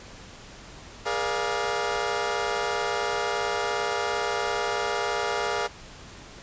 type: chord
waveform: 20% pulse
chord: Bb dominant seventh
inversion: third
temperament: equal with one note detuned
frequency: 415.3 / 478.2 / 587.3 / 698.5 Hz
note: Ab4 / Bb4 / D5 / F5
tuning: 0 / +44 / 0 / 0 cents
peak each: -25 / -26 / -28 / -26 dBFS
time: 1.05-5.68 s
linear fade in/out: 20 ms
effects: pink hiss -45 dBFS RMS until 6.42 s + resampled to 16000 Hz